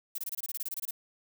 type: noise bursts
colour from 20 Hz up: violet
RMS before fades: -35 dBFS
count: 14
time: 0.15-0.91 s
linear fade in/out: 5 ms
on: 32 ms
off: 24 ms
effects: none